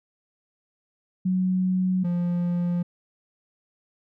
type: tone pair in turn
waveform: sine / triangle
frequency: 185 / 174.86 Hz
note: F#3 / F3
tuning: 0 / +2 cents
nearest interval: minor second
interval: 98 cents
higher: first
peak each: -20 / -20 dBFS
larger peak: neither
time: 1.25-2.04 / 2.04-2.83 s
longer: neither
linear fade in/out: 10 ms
effects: none